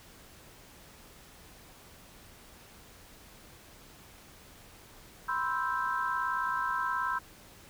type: chord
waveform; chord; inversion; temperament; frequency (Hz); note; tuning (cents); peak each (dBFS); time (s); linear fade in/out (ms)
sine; C major seventh; third; equal; 987.8 / 1046.5 / 1318.5 / 1568; B5 / C6 / E6 / G6; 0 / 0 / 0 / 0; -34; 5.28-7.19; 10
effects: tanh soft clip ceiling -18 dBFS + pink hiss -54 dBFS RMS until 7.69 s